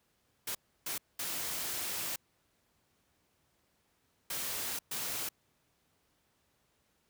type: noise bursts at uneven times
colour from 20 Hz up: white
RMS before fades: -37 dBFS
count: 5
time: 0.47-0.55 / 0.86-0.98 / 1.19-2.16 / 4.3-4.79 / 4.91-5.29 s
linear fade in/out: 5 ms
effects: pink hiss -74 dBFS RMS until 7.09 s + high-pass 60 Hz 12 dB/octave